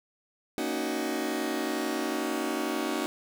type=chord; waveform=sawtooth; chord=D# minor seventh; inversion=second; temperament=just; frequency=233.3 / 280 / 311.1 / 373.4 Hz; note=A#3 / C#4 / D#4 / F#4; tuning=+2 / +18 / 0 / +16 cents; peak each=-32 / -30 / -29 / -30 dBFS; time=0.58-3.06 s; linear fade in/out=0 ms; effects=none